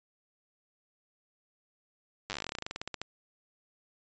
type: slowing click train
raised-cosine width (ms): 0.2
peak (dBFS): -18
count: 24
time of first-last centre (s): 2.3-3.016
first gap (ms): 9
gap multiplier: 1.1
effects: resampled to 16000 Hz